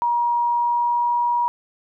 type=tone with pitch glide; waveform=sine; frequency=952 to 958.1 Hz; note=A#5 to A#5; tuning=+36 to +47 cents; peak=-17 dBFS; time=0.02-1.48 s; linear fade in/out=0 ms; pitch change=+11 cents; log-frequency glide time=0.47-1.18 s; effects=none